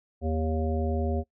harmonic tone with a mistuned harmonic, 79.3 Hz, D#2, 33 cents sharp, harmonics 1 / 3 / 5 / 7 / 9, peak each -27 / -32 / -34 / -35 / -37 dBFS, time 0.21-1.24 s, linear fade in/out 50 ms, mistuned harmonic 9, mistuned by -26 cents, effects noise-tail reverb RT60 0.1 s tail -20 dB re dry

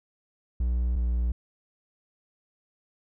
triangle tone pair in turn, 60.5 / 59.63 Hz, B1 / A#1, -35 / +40 cents, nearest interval unison, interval 25 cents, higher first, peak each -21 dBFS, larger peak neither, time 0.6-0.96 / 0.96-1.32 s, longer neither, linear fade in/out 5 ms, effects none

